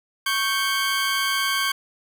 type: tone pair together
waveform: 20% pulse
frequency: 1106.7 / 1563 Hz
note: C#6 / G6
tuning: -3 / -6 cents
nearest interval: tritone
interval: 597 cents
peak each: -19 dBFS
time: 0.26-1.72 s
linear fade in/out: 5 ms
effects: none